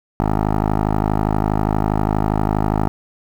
10% pulse tone with low-pass filter, 52.4 Hz, G#1, 16 cents sharp, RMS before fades -18 dBFS, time 0.2-2.88 s, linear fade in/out 0 ms, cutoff 980 Hz, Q 2.2, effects 7-bit

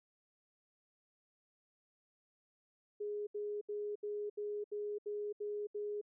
sine tone bursts, 415.3 Hz, G#4, in tune, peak -37 dBFS, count 9, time 3-6.014 s, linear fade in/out 10 ms, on 270 ms, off 73 ms, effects none

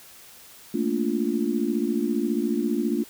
sine chord, Bb major seventh, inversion third, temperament just, 218.5 / 233.1 / 291.4 / 349.6 Hz, A3 / Bb3 / D4 / F4, -12 / 0 / -13 / +2 cents, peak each -28 / -27 / -27 / -28 dBFS, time 0.74-3.04 s, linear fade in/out 5 ms, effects white hiss -48 dBFS RMS until 3.09 s

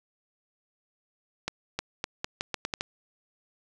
accelerating click train, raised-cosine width 0.2 ms, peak -12 dBFS, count 9, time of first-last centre 1.48-2.809 s, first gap 310 ms, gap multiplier 0.81, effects none

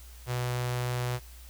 sawtooth tone with notch filter, 123.47 Hz, B2, in tune, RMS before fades -31 dBFS, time 0.26-1.2 s, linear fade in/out 50 ms, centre 260 Hz, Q 1.4, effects added 60 Hz sine -46 dBFS peak until 1.49 s + white hiss -54 dBFS RMS until 1.49 s

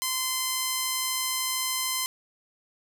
5% pulse tone, 1033 Hz, C6, 22 cents flat, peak -14 dBFS, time 0.02-2.06 s, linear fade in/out 0 ms, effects none

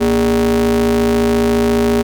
square ring-modulated tone, 87.31 Hz, F2, in tune, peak -9 dBFS, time 0-2.03 s, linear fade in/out 20 ms, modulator 322 Hz, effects none

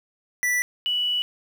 square / sine tone pair in turn, 1969 / 2950 Hz, B6 / F#7, -6 / -6 cents, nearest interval perfect fifth, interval 700 cents, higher second, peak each -21 dBFS, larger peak neither, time 0.43-0.62 / 0.86-1.22 s, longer second, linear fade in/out 0 ms, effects 8-bit

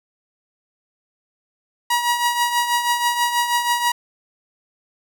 sawtooth tone with tremolo, 959 Hz, A#5, 49 cents sharp, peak -11 dBFS, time 1.9-3.92 s, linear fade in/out 5 ms, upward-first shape triangle, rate 6.2 Hz, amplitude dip 65%, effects none

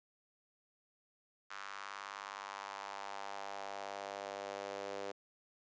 sawtooth tone with high-pass filter sweep, 99.5 Hz, G2, 26 cents sharp, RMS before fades -45 dBFS, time 1.5-5.12 s, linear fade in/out 10 ms, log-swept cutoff 1300 to 480 Hz, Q 2.5, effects resampled to 16000 Hz

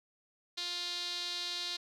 sawtooth tone with band-pass filter, 351.3 Hz, F4, 10 cents sharp, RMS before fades -38 dBFS, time 0.57-1.77 s, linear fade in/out 10 ms, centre 4100 Hz, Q 4.9, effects none

